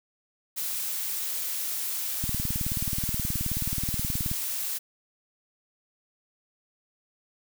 blue noise, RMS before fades -31 dBFS, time 0.56-4.79 s, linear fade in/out 20 ms
click train, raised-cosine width 5 ms, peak -19 dBFS, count 40, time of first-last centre 2.24-4.314 s, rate 18.8 Hz
effects none

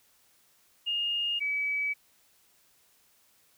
sine tone pair in turn, 2838 / 2286 Hz, F7 / D7, +27 / -47 cents, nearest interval major third, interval 374 cents, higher first, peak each -27 dBFS, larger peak neither, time 0.86-1.4 / 1.4-1.94 s, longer neither, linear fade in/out 20 ms, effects white hiss -65 dBFS RMS until 3.57 s

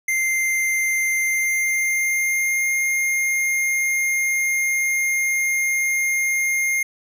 square tone with pitch glide, 2093 to 2123 Hz, C7 to C7, 0 to +25 cents, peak -19 dBFS, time 0.08-6.83 s, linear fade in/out 5 ms, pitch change +25 cents, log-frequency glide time 1.2-2.73 s, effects none

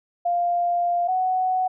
sine tone pair in turn, 698.5 / 743.2 Hz, F5 / F#5, 0 / +7 cents, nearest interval minor second, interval 107 cents, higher second, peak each -19 / -19 dBFS, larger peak neither, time 0.25-1.08 / 1.08-1.68 s, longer first, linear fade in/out 10 ms, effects none

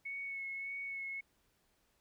sine tone with vibrato, 2204 Hz, C#7, 11 cents flat, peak -39 dBFS, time 0.05-1.21 s, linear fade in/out 10 ms, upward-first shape sine, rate 1.7 Hz, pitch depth 20 cents each way, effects pink hiss -75 dBFS RMS until 2 s

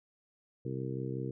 harmonic tone, 65.4 Hz, C2, in tune, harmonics 2 / 3 / 4 / 5 / 6 / 7, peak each -37 / -43 / -44 / -42 / -43 / -43 dBFS, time 0.65-1.31 s, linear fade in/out 5 ms, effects none

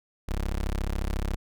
25% pulse tone, 34.08 Hz, C#1, 29 cents flat, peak -23 dBFS, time 0.28-1.36 s, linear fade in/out 10 ms, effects none

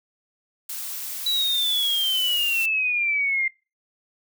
blue noise, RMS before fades -32 dBFS, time 0.69-2.66 s, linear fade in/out 5 ms
sine exponential sweep, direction down, 3951 to 2093 Hz, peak -20 dBFS, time 1.26-3.48 s, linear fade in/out 5 ms
effects noise-tail reverb RT60 0.3 s tail -24 dB re dry

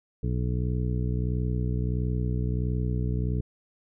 harmonic tone, 61.5 Hz, B1, 7 cents flat, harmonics 1 / 2 / 3 / 4 / 5 / 6 / 7, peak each -28 / -28 / -33 / -41 / -39 / -48 / -39 dBFS, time 0.23-3.41 s, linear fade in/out 5 ms, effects none

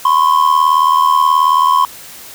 triangle ring-modulated tone, 1046.5 Hz, C6, in tune, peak -3 dBFS, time 0.05-1.85 s, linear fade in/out 2 ms, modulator 39.3 Hz, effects white hiss -34 dBFS RMS until 2.34 s

